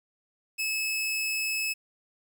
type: tone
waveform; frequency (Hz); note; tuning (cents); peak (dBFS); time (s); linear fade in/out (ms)
sawtooth; 2593; E7; -29; -24; 0.58-1.74; 20
effects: 10-bit